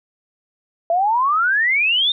sine exponential sweep, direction up, 659.3 to 3698 Hz, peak -14 dBFS, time 0.9-2.12 s, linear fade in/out 2 ms, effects none

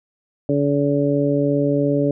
harmonic tone, 142.9 Hz, D3, 47 cents flat, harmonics 1 / 2 / 3 / 4, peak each -22 / -19 / -22 / -22 dBFS, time 0.49-2.11 s, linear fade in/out 2 ms, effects none

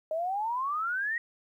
sine exponential sweep, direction up, 617 to 1912 Hz, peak -28 dBFS, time 0.11-1.18 s, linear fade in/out 2 ms, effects 11-bit

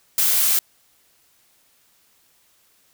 blue noise, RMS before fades -18 dBFS, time 0.18-0.59 s, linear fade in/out 2 ms, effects white hiss -60 dBFS RMS until 2.93 s

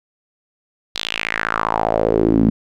sawtooth tone with band-pass filter sweep, 55 Hz, A1, in tune, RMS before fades -18 dBFS, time 0.95-2.5 s, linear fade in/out 5 ms, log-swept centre 4000 to 220 Hz, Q 3.9, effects none

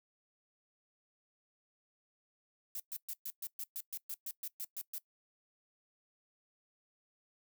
violet noise bursts, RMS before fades -41 dBFS, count 14, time 2.75-4.982 s, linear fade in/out 2 ms, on 48 ms, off 120 ms, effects noise-tail reverb RT60 0.1 s tail -20 dB re dry

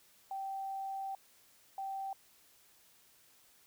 sine tone bursts at uneven times, 778 Hz, G5, 13 cents flat, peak -37 dBFS, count 2, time 0.31-1.15 / 1.78-2.13 s, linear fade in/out 2 ms, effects white hiss -65 dBFS RMS until 3.66 s

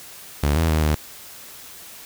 sawtooth tone with pitch steps, 72.5 / 81.5 / 78.4 / 76.2 Hz, D2 / E2 / D#2 / D#2, -22 / -19 / +14 / -36 cents, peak -13 dBFS, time 0.43-0.95 s, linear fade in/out 5 ms, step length 130 ms, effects white hiss -41 dBFS RMS until 2.05 s

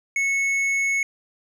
sine tone with hard clipping, 2200 Hz, C#7, 14 cents flat, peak -21 dBFS, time 0.16-1.03 s, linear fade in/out 2 ms, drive 6 dB, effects none

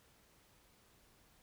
silence, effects pink hiss -68 dBFS RMS until 1.42 s

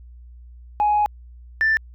sine tone pair in turn, 836 / 1771.4 Hz, G#5 / A6, +11 / +11 cents, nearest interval octave + minor second, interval 1300 cents, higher second, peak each -14 dBFS, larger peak neither, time 0.8-1.06 / 1.61-1.77 s, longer first, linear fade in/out 0 ms, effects tanh soft clip ceiling -12 dBFS + added 60 Hz sine -40 dBFS peak until 1.94 s

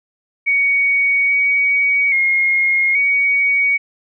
sine tone with pitch steps, 2240 / 2254 / 2146 / 2247 Hz, C#7 / C#7 / C7 / C#7, +18 / +28 / +43 / +23 cents, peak -12 dBFS, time 0.46-3.78 s, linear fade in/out 20 ms, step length 830 ms, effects none

